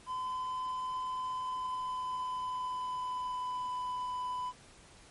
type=tone with pitch glide; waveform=triangle; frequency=1018 to 999.4 Hz; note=C6 to B5; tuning=-48 to +20 cents; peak=-32 dBFS; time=0.06-4.53 s; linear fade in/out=50 ms; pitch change=-32 cents; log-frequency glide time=1.22-3.72 s; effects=pink hiss -57 dBFS RMS until 5.1 s + MP3 48 kbps